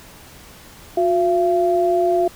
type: tone pair together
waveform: sine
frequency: 360.2 / 680 Hz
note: F#4 / F5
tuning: -46 / -46 cents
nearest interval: major seventh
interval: 1100 cents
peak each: -17 dBFS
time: 0.97-2.28 s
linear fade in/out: 5 ms
effects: pink hiss -43 dBFS RMS until 2.35 s